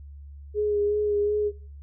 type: tone with vibrato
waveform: sine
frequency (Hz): 415.3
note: G#4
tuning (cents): 0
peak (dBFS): -21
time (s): 0.54-1.52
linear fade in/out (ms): 50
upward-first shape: sine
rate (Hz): 2.7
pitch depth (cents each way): 22
effects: noise-tail reverb RT60 0.5 s tail -22 dB re dry + added 71 Hz sine -40 dBFS peak until 1.82 s